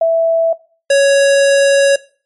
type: tone pair in turn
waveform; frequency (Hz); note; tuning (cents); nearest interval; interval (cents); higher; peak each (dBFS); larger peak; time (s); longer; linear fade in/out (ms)
sine / square; 659.3 / 556.3; E5 / C#5; 0 / +6; minor third; 294; first; -8; neither; 0.01-0.53 / 0.9-1.96; second; 5
effects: noise-tail reverb RT60 0.4 s tail -21 dB re dry + MP3 48 kbps